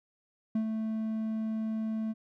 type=tone with ADSR envelope; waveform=triangle; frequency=220.1 Hz; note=A3; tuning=1 cent sharp; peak=-23 dBFS; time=0.55-2.14 s; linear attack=5 ms; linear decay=86 ms; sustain=-5 dB; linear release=31 ms; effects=none